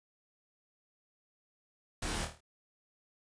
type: noise with echo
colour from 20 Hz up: pink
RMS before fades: -37 dBFS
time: 2.02-2.25 s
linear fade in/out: 5 ms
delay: 26 ms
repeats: 6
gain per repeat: -5 dB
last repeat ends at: 2.406 s
effects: resampled to 22050 Hz